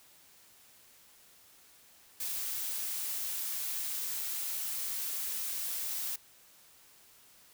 blue noise, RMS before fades -36 dBFS, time 2.2-6.16 s, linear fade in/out 5 ms, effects white hiss -60 dBFS RMS until 7.53 s

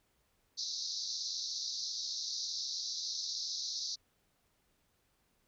pink band-pass noise, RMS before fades -39 dBFS, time 0.57-3.96 s, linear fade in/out 20 ms, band 3900 to 6100 Hz, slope 96 dB/octave, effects pink hiss -75 dBFS RMS until 5.47 s

